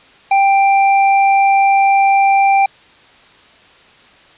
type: tone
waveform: square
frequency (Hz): 787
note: G5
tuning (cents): +7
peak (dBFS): -9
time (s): 0.31-2.66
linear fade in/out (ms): 5
effects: white hiss -45 dBFS RMS until 4.37 s + resampled to 8000 Hz